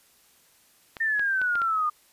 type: clicks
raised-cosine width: 0.3 ms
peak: -21 dBFS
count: 5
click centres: 0.968 / 1.195 / 1.416 / 1.555 / 1.618 s
type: exponential sweep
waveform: sine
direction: down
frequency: 1825 to 1206 Hz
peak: -22 dBFS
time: 1-1.9 s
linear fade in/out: 10 ms
effects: white hiss -60 dBFS RMS until 2.12 s + resampled to 32000 Hz